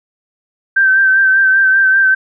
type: tone with vibrato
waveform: sine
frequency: 1557 Hz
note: G6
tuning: 12 cents flat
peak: -7 dBFS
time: 0.76-2.15 s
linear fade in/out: 10 ms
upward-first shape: sine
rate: 5.1 Hz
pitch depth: 31 cents each way
effects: none